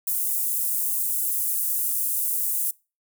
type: high-pass noise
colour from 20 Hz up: pink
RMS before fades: -25 dBFS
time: 0.07-2.71 s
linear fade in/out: 5 ms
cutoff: 10000 Hz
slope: 24 dB/octave
effects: noise-tail reverb RT60 0.3 s tail -24 dB re dry